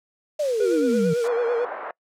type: exponential sweep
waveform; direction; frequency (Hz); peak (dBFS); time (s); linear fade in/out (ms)
sine; down; 622.3 to 159.5; -20; 0.39-1.14; 10
type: noise with tremolo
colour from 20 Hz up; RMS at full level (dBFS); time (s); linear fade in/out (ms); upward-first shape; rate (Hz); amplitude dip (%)
blue; -32; 0.39-1.28; 5; triangle; 3.9; 30
type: tone with vibrato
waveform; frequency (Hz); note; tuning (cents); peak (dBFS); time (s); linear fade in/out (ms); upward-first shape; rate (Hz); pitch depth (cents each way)
triangle; 474.2; A#4; +30; -18; 0.6-1.65; 5; sine; 9; 57
type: band-pass noise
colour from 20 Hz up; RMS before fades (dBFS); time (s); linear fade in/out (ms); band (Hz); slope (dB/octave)
pink; -33; 1.24-1.91; 2; 510 to 1500; 24
effects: noise-tail reverb RT60 0.1 s tail -25 dB re dry + low-pass 6000 Hz 12 dB/octave